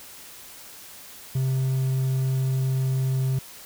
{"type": "tone", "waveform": "triangle", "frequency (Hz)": 131.7, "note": "C3", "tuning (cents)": 12, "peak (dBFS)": -19, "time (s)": [1.35, 3.39], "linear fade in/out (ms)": 5, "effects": ["white hiss -44 dBFS RMS until 3.65 s"]}